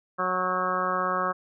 harmonic tone with a mistuned harmonic, 183.7 Hz, F#3, 12 cents flat, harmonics 1 / 2 / 3 / 4 / 5 / 6 / 7 / 8 / 9, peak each -37 / -36 / -32 / -35 / -39 / -28 / -29 / -38 / -36 dBFS, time 0.18-1.33 s, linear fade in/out 20 ms, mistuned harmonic 9, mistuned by -39 cents, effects none

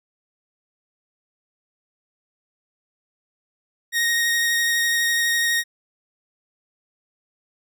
sawtooth tone with vibrato, 1868 Hz, A#6, 3 cents sharp, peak -15 dBFS, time 3.92-5.64 s, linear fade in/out 50 ms, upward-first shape sine, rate 12 Hz, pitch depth 12 cents each way, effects none

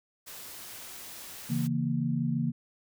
white noise, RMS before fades -44 dBFS, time 0.26-1.68 s, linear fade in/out 20 ms
sine chord, A# diminished, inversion first, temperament equal, 138.59 / 164.81 / 233.1 Hz, C#3 / E3 / A#3, 0 / 0 / 0 cents, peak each -31 / -31 / -30 dBFS, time 1.49-2.52 s, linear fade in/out 20 ms
effects none

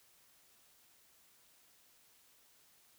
silence, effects white hiss -67 dBFS RMS until 2.98 s

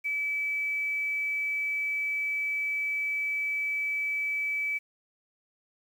sine tone, 2300 Hz, D7, 37 cents flat, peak -27 dBFS, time 0.04-4.79 s, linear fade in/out 20 ms, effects 9-bit

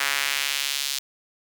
sawtooth tone with high-pass filter sweep, 139.8 Hz, C#3, 15 cents sharp, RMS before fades -26 dBFS, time 0-0.99 s, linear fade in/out 5 ms, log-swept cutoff 1700 to 4100 Hz, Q 1.3, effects none

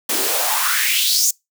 white noise with high-pass filter sweep, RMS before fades -18 dBFS, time 0.09-1.31 s, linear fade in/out 5 ms, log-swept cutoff 260 to 7000 Hz, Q 4.4, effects noise-tail reverb RT60 0.2 s tail -25 dB re dry

